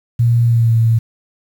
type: tone with pitch glide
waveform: sine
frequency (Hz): 118 to 113.98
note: A#2 to A#2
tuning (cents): +22 to -38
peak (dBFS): -9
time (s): 0.19-0.99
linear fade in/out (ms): 10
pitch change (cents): -60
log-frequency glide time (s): 0.45-0.74
effects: 7-bit